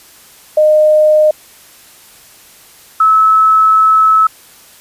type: tone pair in turn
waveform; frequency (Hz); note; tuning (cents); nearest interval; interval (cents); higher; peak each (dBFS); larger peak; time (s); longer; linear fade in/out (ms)
sine; 613 / 1298.9; D#5 / E6; -26 / -26; octave + minor second; 1300; second; -5; neither; 0.57-1.31 / 3-4.27; second; 5
effects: white hiss -41 dBFS RMS until 4.8 s + resampled to 32000 Hz